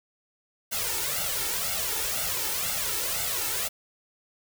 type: noise with flanger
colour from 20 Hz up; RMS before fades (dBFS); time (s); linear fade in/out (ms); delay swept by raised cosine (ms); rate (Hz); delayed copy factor
white; -29; 0.71-3.69; 20; 1.4 to 2.28; 2; +0.8
effects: none